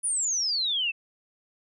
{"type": "exponential sweep", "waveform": "sine", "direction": "down", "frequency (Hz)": [9956, 2594], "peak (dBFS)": -24, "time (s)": [0.03, 0.92], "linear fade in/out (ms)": 20, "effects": []}